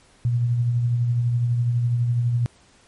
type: tone with tremolo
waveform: sine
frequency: 120 Hz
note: B2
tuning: 49 cents flat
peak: -16 dBFS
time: 0.25-2.46 s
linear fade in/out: 0 ms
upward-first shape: triangle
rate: 12 Hz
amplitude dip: 40%
effects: pink hiss -55 dBFS RMS until 2.87 s + MP3 48 kbps